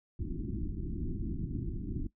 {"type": "low-pass noise", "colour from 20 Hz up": "pink", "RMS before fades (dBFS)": -36, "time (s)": [0.19, 2.07], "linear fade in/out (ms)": 5, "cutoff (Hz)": 360, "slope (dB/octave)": 96, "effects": ["noise-tail reverb RT60 0.1 s tail -17 dB re dry"]}